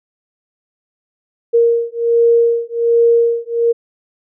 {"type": "beating tone pair", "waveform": "sine", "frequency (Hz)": [466.2, 467.5], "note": ["A#4", "A#4"], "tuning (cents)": [0, 5], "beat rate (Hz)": 1.3, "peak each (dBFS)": -13, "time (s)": [1.53, 3.73], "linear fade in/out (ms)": 20, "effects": []}